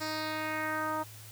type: tone with low-pass filter sweep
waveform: 10% pulse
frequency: 311.1 Hz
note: D#4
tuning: in tune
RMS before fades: -34 dBFS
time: 0-1.04 s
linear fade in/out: 20 ms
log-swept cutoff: 6200 to 1000 Hz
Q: 2.3
effects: added 107 Hz sine -49 dBFS peak until 1.31 s + white hiss -51 dBFS RMS until 1.31 s